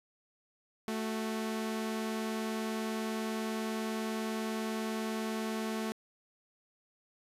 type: tone pair together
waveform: sawtooth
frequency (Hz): 220 / 370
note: A3 / F#4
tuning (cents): 0 / 0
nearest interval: major sixth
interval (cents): 900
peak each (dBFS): -30 / -37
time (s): 0.88-5.92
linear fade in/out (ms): 0
effects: resampled to 32000 Hz